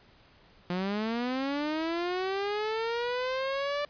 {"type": "linear sweep", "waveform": "sawtooth", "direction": "up", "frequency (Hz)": [174.61, 587.3], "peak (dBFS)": -25, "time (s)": [0.7, 3.85], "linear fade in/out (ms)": 2, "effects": ["pink hiss -59 dBFS RMS until 3.89 s", "resampled to 11025 Hz"]}